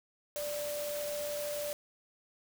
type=tone in noise; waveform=sine; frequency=587.3 Hz; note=D5; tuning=in tune; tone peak=-35 dBFS; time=0.36-1.73 s; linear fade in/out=0 ms; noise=white; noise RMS=-42 dBFS; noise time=0.36-1.73 s; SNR=+4 dB; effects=none